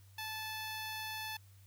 5% pulse tone with notch filter, 872 Hz, A5, 16 cents flat, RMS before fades -42 dBFS, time 0.18-1.37 s, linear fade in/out 5 ms, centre 8000 Hz, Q 0.53, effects added 97 Hz sine -57 dBFS peak until 1.66 s + white hiss -68 dBFS RMS until 1.66 s

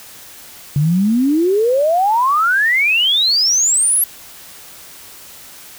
sine exponential sweep, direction up, 139.1 to 11620 Hz, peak -11 dBFS, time 0.76-4.04 s, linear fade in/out 2 ms, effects white hiss -38 dBFS RMS until 5.78 s

